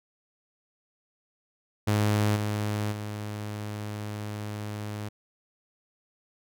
sawtooth tone with level steps, 105 Hz, G#2, 19 cents sharp, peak -18 / -23 / -29 dBFS, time 1.87-5.09 s, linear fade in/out 10 ms, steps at 2.35 / 2.91 s, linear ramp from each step 20 ms, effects none

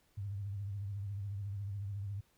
sine tone with vibrato, 100 Hz, G2, 35 cents sharp, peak -37 dBFS, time 0.17-2.21 s, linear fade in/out 10 ms, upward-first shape triangle, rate 14 Hz, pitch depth 87 cents each way, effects pink hiss -72 dBFS RMS until 2.37 s

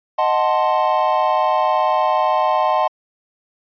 triangle chord, D# diminished seventh, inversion none, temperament equal, 622.3 / 740 / 880 / 1046.5 Hz, D#5 / F#5 / A5 / C6, 0 / 0 / 0 / 0 cents, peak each -18 dBFS, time 0.18-2.88 s, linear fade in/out 10 ms, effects resampled to 11025 Hz

